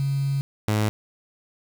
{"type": "tone pair in turn", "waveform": ["sine", "sawtooth"], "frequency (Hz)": [138.2, 106.6], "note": ["C#3", "G#2"], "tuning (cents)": [-5, 46], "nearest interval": "major third", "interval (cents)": 449, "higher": "first", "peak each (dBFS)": [-21, -16], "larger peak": "second", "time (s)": [[0, 0.41], [0.68, 0.89]], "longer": "first", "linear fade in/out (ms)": 0, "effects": ["7-bit"]}